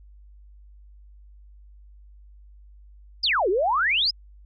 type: exponential two-way sweep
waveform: sine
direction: down then up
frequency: 5300 to 345.9 to 5300 Hz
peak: -19 dBFS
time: 3.23-4.11 s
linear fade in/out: 10 ms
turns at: 3.49 s
effects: added 50 Hz sine -46 dBFS peak until 4.45 s